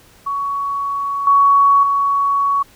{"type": "tone with level steps", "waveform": "sine", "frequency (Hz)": 1120, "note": "C#6", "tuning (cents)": 18, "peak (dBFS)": [-18, -8, -13], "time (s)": [0.26, 2.63], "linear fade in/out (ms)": 10, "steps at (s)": [1.27, 1.83], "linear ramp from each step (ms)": 2, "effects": ["pink hiss -48 dBFS RMS until 2.75 s"]}